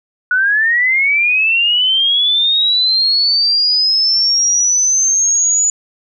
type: linear sweep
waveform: sine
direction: up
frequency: 1454 to 6950 Hz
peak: -10 dBFS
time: 0.31-5.7 s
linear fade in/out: 2 ms
effects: none